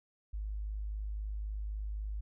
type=tone; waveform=sine; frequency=51.91 Hz; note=G#1; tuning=in tune; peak=-35 dBFS; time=0.33-2.21 s; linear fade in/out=10 ms; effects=none